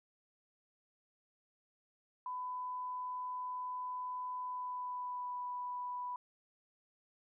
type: tone with pitch glide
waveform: sine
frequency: 1001 to 988.4 Hz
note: B5 to B5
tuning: +23 to +1 cents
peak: -38 dBFS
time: 2.26-6.16 s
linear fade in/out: 2 ms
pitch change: -22 cents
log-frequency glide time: 4.42-5.38 s
effects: none